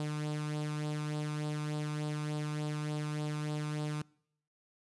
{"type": "tone with flanger", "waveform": "sawtooth", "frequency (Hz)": 150.6, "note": "D3", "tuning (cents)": 44, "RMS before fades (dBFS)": -36, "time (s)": [0, 4.02], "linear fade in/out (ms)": 2, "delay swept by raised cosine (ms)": [0.23, 0.84], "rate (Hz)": 3.4, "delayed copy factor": 0.55, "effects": ["noise-tail reverb RT60 0.7 s tail -25 dB re dry", "resampled to 24000 Hz"]}